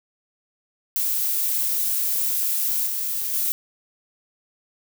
violet noise with level steps, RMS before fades -23 / -26 / -23 dBFS, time 0.96-3.52 s, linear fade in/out 0 ms, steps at 2.86 / 3.33 s, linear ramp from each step 10 ms, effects none

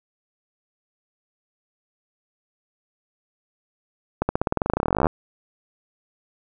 accelerating click train, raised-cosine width 1 ms, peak -6 dBFS, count 27, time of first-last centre 4.22-5.068 s, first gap 70 ms, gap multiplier 0.93, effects none

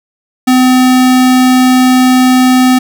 square tone, 255 Hz, C4, 44 cents flat, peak -5 dBFS, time 0.47-2.79 s, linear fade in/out 10 ms, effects none

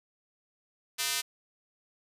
square tone with high-pass filter, 138.59 Hz, C#3, in tune, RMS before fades -31 dBFS, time 0.98-1.22 s, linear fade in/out 20 ms, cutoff 2900 Hz, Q 0.62, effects resampled to 32000 Hz

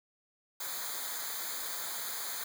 white noise with comb filter, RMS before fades -38 dBFS, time 0.6-2.44 s, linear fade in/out 5 ms, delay 0.36 ms, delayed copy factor -0.95, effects none

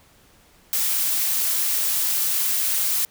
blue noise, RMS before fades -22 dBFS, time 0.73-3.05 s, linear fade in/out 0 ms, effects pink hiss -55 dBFS RMS until 3.1 s

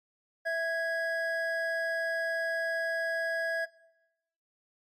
triangle tone pair together, 659.3 / 1656.1 Hz, E5 / G#6, 0 / -5 cents, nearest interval octave + major third, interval 1595 cents, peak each -29 / -29 dBFS, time 0.45-3.66 s, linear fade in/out 20 ms, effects noise-tail reverb RT60 0.9 s tail -21 dB re dry + MP3 64 kbps

